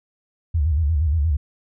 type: tone with vibrato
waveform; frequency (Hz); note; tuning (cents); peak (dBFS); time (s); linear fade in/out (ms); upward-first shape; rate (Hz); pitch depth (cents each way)
sine; 76.8; D#2; -22; -16; 0.54-1.37; 10; square; 8.5; 130
effects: none